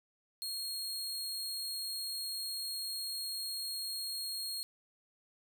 sawtooth tone, 4266 Hz, C8, 33 cents sharp, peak -34 dBFS, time 0.42-4.63 s, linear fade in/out 0 ms, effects none

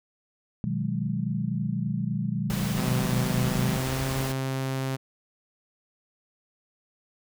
sine chord, G# minor seventh, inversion first, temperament equal with one note detuned, 123.47 / 155.56 / 184.04 / 207.7 Hz, B2 / D#3 / F#3 / G#3, 0 / 0 / -9 / 0 cents, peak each -31 dBFS, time 0.64-3.77 s, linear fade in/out 0 ms
pink noise, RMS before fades -34 dBFS, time 2.5-4.32 s, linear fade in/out 0 ms
sawtooth tone with pitch glide, 127.7 to 132.97 Hz, C3 to C3, -42 to +28 cents, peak -23 dBFS, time 2.76-4.97 s, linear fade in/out 20 ms, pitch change +70 cents, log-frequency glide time 3.59-4.05 s
effects none

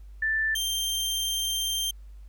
sine / sawtooth tone pair in turn, 1766 / 3159 Hz, A6 / G7, +6 / +13 cents, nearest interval minor seventh, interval 1007 cents, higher second, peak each -23 dBFS, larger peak neither, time 0.22-0.55 / 0.55-1.91 s, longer second, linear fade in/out 5 ms, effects added 50 Hz sine -42 dBFS peak until 2.28 s + pink hiss -68 dBFS RMS until 2.28 s

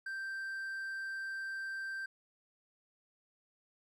triangle tone, 1568 Hz, G6, in tune, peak -36 dBFS, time 0.06-2.06 s, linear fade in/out 5 ms, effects none

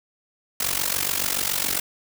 white noise with amplitude modulation, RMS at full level -21 dBFS, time 0.6-1.8 s, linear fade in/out 5 ms, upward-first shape sine, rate 47.1 Hz, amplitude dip 85%, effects none

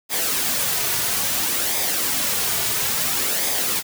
white noise with flanger, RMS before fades -22 dBFS, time 0.09-3.83 s, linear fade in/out 50 ms, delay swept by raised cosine 0.7 to 3.8 ms, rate 0.59 Hz, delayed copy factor -0.5, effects none

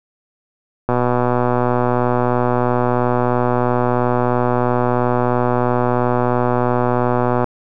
click train, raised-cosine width 1 ms, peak -3 dBFS, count 807, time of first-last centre 0.89-7.443 s, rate 123 Hz, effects none

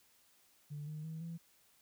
sine tone with pitch steps, 146.83 / 153.24 / 159.93 / 166.92 Hz, D3 / D#3 / D#3 / E3, 0 / -26 / +48 / +22 cents, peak -40 dBFS, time 0.7-1.38 s, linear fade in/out 20 ms, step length 170 ms, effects tanh soft clip ceiling -37 dBFS + white hiss -69 dBFS RMS until 1.81 s

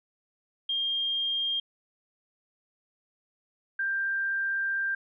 sine tone pair in turn, 3212 / 1583.9 Hz, G7 / G6, +41 / +17 cents, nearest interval octave, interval 1224 cents, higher first, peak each -26 dBFS, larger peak neither, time 0.69-1.6 / 3.79-4.95 s, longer second, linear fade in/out 5 ms, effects none

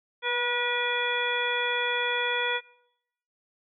harmonic tone with a mistuned harmonic, 483.6 Hz, B4, 36 cents flat, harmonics 1 / 2 / 3 / 4 / 5 / 7, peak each -32 / -32 / -32 / -32 / -32 / -32 dBFS, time 0.22-2.61 s, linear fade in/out 50 ms, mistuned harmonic 1, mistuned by +18 cents, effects noise-tail reverb RT60 0.8 s tail -22 dB re dry

